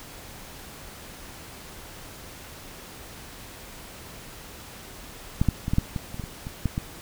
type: clicks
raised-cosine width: 5 ms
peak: -8 / -7 / -15 / -11 / -7 / -16 / -23 / -20 / -22 / -22 / -11 / -14 dBFS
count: 12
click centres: 5.415 / 5.487 / 5.681 / 5.735 / 5.784 / 5.962 / 6.144 / 6.197 / 6.239 / 6.469 / 6.657 / 6.779 s
effects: pink hiss -43 dBFS RMS until 7.01 s